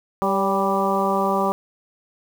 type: harmonic tone with a mistuned harmonic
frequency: 196 Hz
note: G3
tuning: in tune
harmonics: 1 / 2 / 3 / 4 / 5 / 6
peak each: -25 / -25 / -25 / -25 / -25 / -25 dBFS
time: 0.22-1.52 s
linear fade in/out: 0 ms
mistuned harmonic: 3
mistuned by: -38 cents
effects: 7-bit